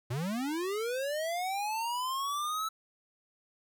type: linear sweep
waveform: square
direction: up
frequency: 112.1 to 1318.5 Hz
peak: -32 dBFS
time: 0.1-2.69 s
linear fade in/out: 10 ms
effects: 12-bit